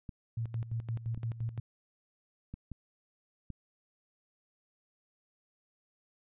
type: clicks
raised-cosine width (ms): 5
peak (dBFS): -29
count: 5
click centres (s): 0.092 / 1.176 / 2.54 / 2.717 / 3.503
type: tone with tremolo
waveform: sine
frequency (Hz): 114.6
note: A#2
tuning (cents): -29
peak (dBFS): -31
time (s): 0.37-1.6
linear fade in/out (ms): 5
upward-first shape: square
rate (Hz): 5.8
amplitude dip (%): 75
effects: resampled to 8000 Hz